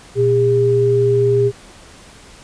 sine tone pair together, 120.2 / 404.3 Hz, B2 / G#4, -46 / -46 cents, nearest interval octave + major sixth, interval 2100 cents, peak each -17 / -12 dBFS, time 0.15-1.52 s, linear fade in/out 50 ms, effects pink hiss -42 dBFS RMS until 2.43 s + resampled to 22050 Hz

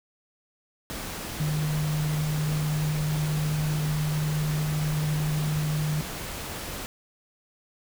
sine tone in noise, 151.9 Hz, D#3, 41 cents flat, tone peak -24 dBFS, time 1.4-6.01 s, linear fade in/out 0 ms, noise pink, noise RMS -35 dBFS, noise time 0.9-6.86 s, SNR +8 dB, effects none

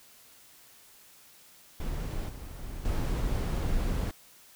brown noise with level steps, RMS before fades -33 / -41 / -39 / -29 dBFS, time 1.8-4.11 s, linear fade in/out 2 ms, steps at 2.29 / 2.62 / 2.85 s, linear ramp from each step 2 ms, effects white hiss -56 dBFS RMS until 4.55 s

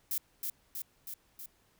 violet noise with echo, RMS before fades -33 dBFS, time 0.11-0.18 s, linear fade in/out 2 ms, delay 320 ms, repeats 4, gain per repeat -3 dB, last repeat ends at 1.46 s, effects pink hiss -69 dBFS RMS until 1.79 s

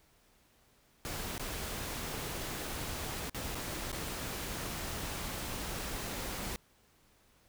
pink noise with dropouts, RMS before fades -39 dBFS, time 1.05-6.56 s, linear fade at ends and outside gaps 0 ms, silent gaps 1.38-1.396 / 3.296-3.346 / 3.547-3.553 / 3.917-3.928 s, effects pink hiss -67 dBFS RMS until 7.48 s

